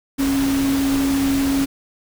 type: tone in noise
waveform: sine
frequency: 274 Hz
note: C#4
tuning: 20 cents flat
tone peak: -16 dBFS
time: 0.18-1.66 s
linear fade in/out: 20 ms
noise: pink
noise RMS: -27 dBFS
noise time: 0.18-1.66 s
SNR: +8 dB
effects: none